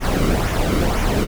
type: noise with flanger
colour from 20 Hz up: brown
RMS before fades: -18 dBFS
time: 0-1.27 s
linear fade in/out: 50 ms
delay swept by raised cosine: 0.23 to 1.21 ms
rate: 2 Hz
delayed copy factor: -0.55
effects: none

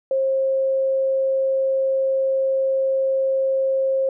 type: tone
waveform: sine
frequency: 534 Hz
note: C5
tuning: 35 cents sharp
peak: -17 dBFS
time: 0.11-4.09 s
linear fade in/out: 2 ms
effects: none

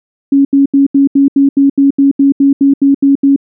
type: tone bursts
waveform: sine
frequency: 277.2 Hz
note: C#4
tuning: in tune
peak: -4 dBFS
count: 15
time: 0.32-3.362 s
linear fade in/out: 5 ms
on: 130 ms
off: 78 ms
effects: none

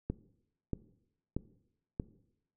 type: click train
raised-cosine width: 3 ms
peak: -20 dBFS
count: 4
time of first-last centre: 0.1-1.999 s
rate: 1.58 Hz
effects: noise-tail reverb RT60 0.8 s tail -18 dB re dry

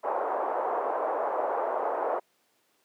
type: band-pass noise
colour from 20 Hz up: pink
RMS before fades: -29 dBFS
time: 0.03-2.2 s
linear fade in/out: 20 ms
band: 470 to 1000 Hz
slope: 24 dB/octave
effects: pink hiss -69 dBFS RMS until 2.84 s + high-pass 300 Hz 12 dB/octave

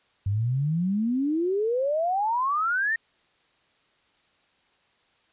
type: exponential sweep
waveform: sine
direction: up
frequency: 95.3 to 1864.7 Hz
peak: -22 dBFS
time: 0.26-2.96 s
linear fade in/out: 5 ms
effects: white hiss -65 dBFS RMS until 5.32 s + resampled to 8000 Hz

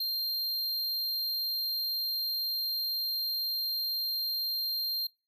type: tone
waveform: square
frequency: 4186 Hz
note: C8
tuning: in tune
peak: -30 dBFS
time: 0-5.07 s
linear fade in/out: 5 ms
effects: noise-tail reverb RT60 0.3 s tail -25 dB re dry

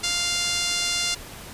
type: tone with band-pass filter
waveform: 5% pulse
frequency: 698.5 Hz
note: F5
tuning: in tune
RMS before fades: -25 dBFS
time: 0.03-1.15 s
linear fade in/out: 10 ms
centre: 4200 Hz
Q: 0.71
effects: pink hiss -40 dBFS RMS until 1.53 s + resampled to 32000 Hz

